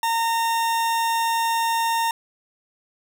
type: tone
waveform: 40% pulse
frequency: 917 Hz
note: A#5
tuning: 29 cents flat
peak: -19 dBFS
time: 0.03-2.11 s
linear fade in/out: 2 ms
effects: none